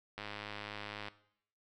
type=click train; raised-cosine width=0.3 ms; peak=-26 dBFS; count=95; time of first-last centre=0.18-1.084 s; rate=104 Hz; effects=noise-tail reverb RT60 0.7 s tail -18 dB re dry